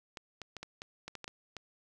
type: clicks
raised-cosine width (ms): 0.2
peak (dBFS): -25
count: 10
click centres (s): 0.172 / 0.417 / 0.567 / 0.63 / 0.819 / 1.08 / 1.153 / 1.243 / 1.279 / 1.567
effects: none